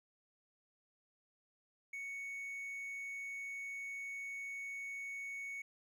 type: tone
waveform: triangle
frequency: 2222 Hz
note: C#7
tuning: 4 cents sharp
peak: -40 dBFS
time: 1.93-5.62 s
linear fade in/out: 5 ms
effects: none